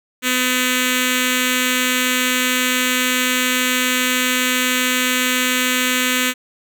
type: tone with notch filter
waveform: 5% pulse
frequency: 252.7 Hz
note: B3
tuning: 40 cents sharp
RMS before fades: -18 dBFS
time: 0.22-6.34 s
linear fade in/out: 50 ms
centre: 770 Hz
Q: 0.52
effects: none